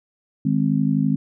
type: chord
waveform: sine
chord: Ab major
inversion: second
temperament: just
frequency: 155.74 / 207.7 / 259.6 Hz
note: Eb3 / Ab3 / C4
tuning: +2 / 0 / -13 cents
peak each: -21 dBFS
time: 0.45-1.16 s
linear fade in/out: 5 ms
effects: none